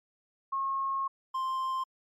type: tone pair in turn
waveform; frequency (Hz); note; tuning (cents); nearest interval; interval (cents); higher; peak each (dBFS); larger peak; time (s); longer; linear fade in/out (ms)
sine / triangle; 1084 / 1048.9; C#6 / C6; -39 / +4; minor second; 57; first; -28 / -27; second; 0.52-1.08 / 1.34-1.84; first; 10
effects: MP3 64 kbps